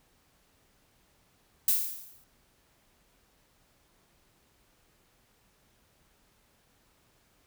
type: noise with exponential decay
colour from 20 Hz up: violet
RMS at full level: -22 dBFS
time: 1.68-2.24 s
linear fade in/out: 2 ms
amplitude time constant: 120 ms
effects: pink hiss -67 dBFS RMS until 7.46 s